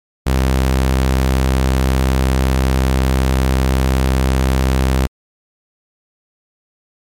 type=tone; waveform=sawtooth; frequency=65.41 Hz; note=C2; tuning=in tune; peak=-8 dBFS; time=0.26-5.07 s; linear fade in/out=10 ms; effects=MP3 64 kbps